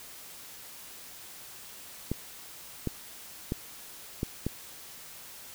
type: clicks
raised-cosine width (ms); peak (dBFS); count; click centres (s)
3; -16; 5; 2.116 / 2.873 / 3.521 / 4.231 / 4.466
effects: white hiss -47 dBFS RMS until 5.54 s